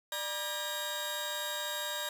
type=tone cluster; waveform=sawtooth; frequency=596 / 958 / 1611 / 3760 Hz; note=D5 / A#5 / G6 / A#7; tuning=+25 / +47 / +47 / +14 cents; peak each=-37 / -38 / -37 / -35 dBFS; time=0.12-2.09 s; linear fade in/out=2 ms; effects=none